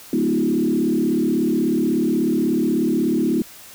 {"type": "tone with frequency modulation", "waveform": "sine", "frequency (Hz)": 280, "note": "C#4", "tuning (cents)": 18, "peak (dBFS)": -16, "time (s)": [0.13, 3.42], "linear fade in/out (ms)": 2, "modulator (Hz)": 36.4, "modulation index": 2.1, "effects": ["white hiss -42 dBFS RMS until 3.74 s"]}